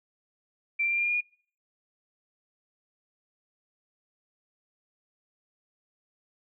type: tone with pitch steps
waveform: sine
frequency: 2349 / 2364 / 2379 / 2394 / 2409 / 2425 / 2440 Hz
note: D7 / D7 / D7 / D7 / D7 / D#7 / D#7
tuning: 0 / +11 / +22 / +33 / +43 / -45 / -34 cents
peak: -24 dBFS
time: 0.79-1.21 s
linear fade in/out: 10 ms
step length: 60 ms
effects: noise-tail reverb RT60 0.5 s tail -26 dB re dry